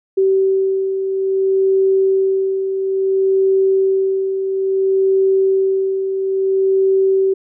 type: beating tone pair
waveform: sine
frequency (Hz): 384.1 / 384.69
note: G4 / G4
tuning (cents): -35 / -33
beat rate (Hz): 0.59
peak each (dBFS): -22 / -13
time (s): 0.17-7.34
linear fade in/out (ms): 10
effects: none